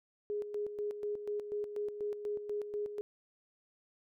sine tone with tremolo, 415.3 Hz, G#4, in tune, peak -33 dBFS, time 0.3-3.01 s, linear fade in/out 0 ms, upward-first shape square, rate 4.1 Hz, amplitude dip 60%, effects none

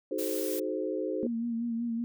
sine chord, D# diminished seventh, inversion none, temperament equal with one note detuned, 311.1 / 370 / 429.5 / 523.3 Hz, D#4 / F#4 / A4 / C5, 0 / 0 / -42 / 0 cents, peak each -35 dBFS, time 0.11-1.27 s, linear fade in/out 5 ms
blue noise, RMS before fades -38 dBFS, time 0.18-0.6 s, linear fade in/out 10 ms
sine tone with vibrato, 233.1 Hz, A#3, in tune, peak -29 dBFS, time 1.23-2.04 s, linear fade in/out 0 ms, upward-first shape sine, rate 5.3 Hz, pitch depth 38 cents each way
effects none

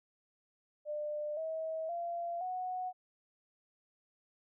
sine tone with pitch steps, 598 / 640.9 / 686.9 / 736.2 Hz, D5 / E5 / F5 / F#5, +31 / -49 / -29 / -9 cents, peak -35 dBFS, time 0.85-2.93 s, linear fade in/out 50 ms, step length 520 ms, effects none

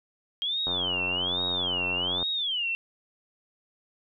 sine tone with vibrato, 3194 Hz, G7, 32 cents sharp, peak -26 dBFS, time 0.42-2.75 s, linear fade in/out 0 ms, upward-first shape sine, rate 1.2 Hz, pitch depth 290 cents each way
click train, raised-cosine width 1 ms, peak -21 dBFS, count 141, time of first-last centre 0.67-2.227 s, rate 89.9 Hz
effects none

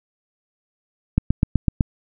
click train, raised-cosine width 5 ms, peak -3 dBFS, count 6, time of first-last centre 1.18-1.808 s, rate 7.96 Hz, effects none

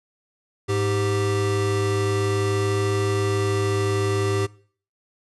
square tone pair together, 103.83 / 392 Hz, G#2 / G4, 0 / 0 cents, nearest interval octave + major seventh, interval 2300 cents, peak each -24 dBFS, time 0.68-4.47 s, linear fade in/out 20 ms, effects noise-tail reverb RT60 0.5 s tail -22 dB re dry + resampled to 24000 Hz

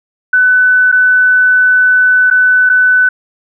sine tone with dropouts, 1500 Hz, F#6, 23 cents sharp, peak -5 dBFS, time 0.33-3.09 s, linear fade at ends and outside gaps 5 ms, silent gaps 0.917-0.924 / 2.302-2.31 / 2.693-2.697 s, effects none

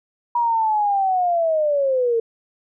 sine linear sweep, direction down, 963 to 449.8 Hz, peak -16 dBFS, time 0.35-2.2 s, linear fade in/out 5 ms, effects none

